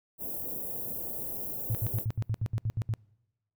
white band-stop noise, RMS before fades -36 dBFS, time 0.18-2.06 s, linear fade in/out 50 ms, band 630 to 13000 Hz, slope 24 dB/octave
sine tone bursts, 110 Hz, A2, in tune, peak -26 dBFS, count 11, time 1.7-2.938 s, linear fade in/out 0 ms, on 48 ms, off 71 ms
effects noise-tail reverb RT60 1.0 s tail -26 dB re dry

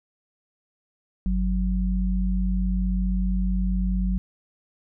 sine tone pair together, 49.54 / 185 Hz, G1 / F#3, +19 / 0 cents, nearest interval octave + major seventh, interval 2281 cents, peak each -22 / -25 dBFS, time 1.26-4.18 s, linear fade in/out 0 ms, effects none

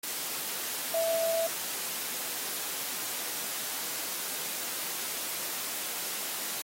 sine tone in noise, 659.3 Hz, E5, in tune, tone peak -26 dBFS, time 0.94-1.47 s, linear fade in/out 5 ms, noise white, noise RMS -35 dBFS, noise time 0.03-6.62 s, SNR +6 dB, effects high-pass 200 Hz 12 dB/octave + AAC 48 kbps

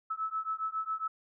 sine beating tone pair, 1300 / 1307.3 Hz, E6 / E6, -24 / -15 cents, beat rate 7.3 Hz, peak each -35 / -35 dBFS, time 0.1-1.08 s, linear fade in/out 10 ms, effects none

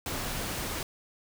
pink noise, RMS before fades -34 dBFS, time 0.06-0.83 s, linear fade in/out 2 ms, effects none

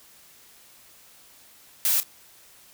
blue noise with echo, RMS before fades -22 dBFS, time 1.85-2 s, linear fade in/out 0 ms, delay 31 ms, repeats 1, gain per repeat -13 dB, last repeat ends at 2.031 s, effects white hiss -53 dBFS RMS until 2.73 s

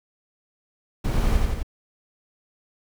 brown noise with echo, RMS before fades -23 dBFS, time 1.04-1.37 s, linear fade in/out 10 ms, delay 87 ms, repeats 3, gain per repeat -2 dB, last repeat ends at 1.631 s, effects none

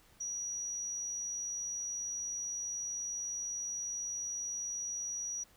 sine tone, 5800 Hz, F#8, 35 cents flat, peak -36 dBFS, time 0.2-5.44 s, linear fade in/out 10 ms, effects pink hiss -64 dBFS RMS until 5.56 s

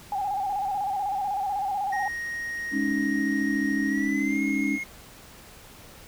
sine tone with vibrato, 796 Hz, G5, 26 cents sharp, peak -25 dBFS, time 0.12-2.08 s, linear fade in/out 2 ms, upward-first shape square, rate 16 Hz, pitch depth 58 cents each way
triangle tone with pitch glide, 1872 to 2150 Hz, A#6 to C7, +7 to +47 cents, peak -28 dBFS, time 1.92-4.84 s, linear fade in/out 10 ms, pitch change +240 cents, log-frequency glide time 3.87-4.41 s
sine chord, Ab suspended fourth, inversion none, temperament equal, 207.7 / 277.2 / 311.1 Hz, Ab3 / Db4 / Eb4, 0 / 0 / 0 cents, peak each -29 / -26 / -29 dBFS, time 2.71-4.79 s, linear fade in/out 50 ms
effects pink hiss -48 dBFS RMS until 6.07 s

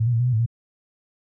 sine tone with pitch steps, 112.5 / 122 / 114.6 / 123.2 / 125.8 / 109.8 / 117 Hz, A2 / B2 / A#2 / B2 / B2 / A2 / A#2, +39 / -21 / -29 / -4 / +32 / -3 / +7 cents, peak -17 dBFS, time 0-0.462 s, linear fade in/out 10 ms, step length 66 ms, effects none

